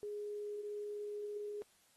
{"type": "tone", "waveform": "sine", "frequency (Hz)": 415.3, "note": "G#4", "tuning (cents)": 0, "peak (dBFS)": -40, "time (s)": [0.03, 1.62], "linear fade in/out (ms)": 0, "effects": ["white hiss -70 dBFS RMS until 1.96 s", "AAC 32 kbps"]}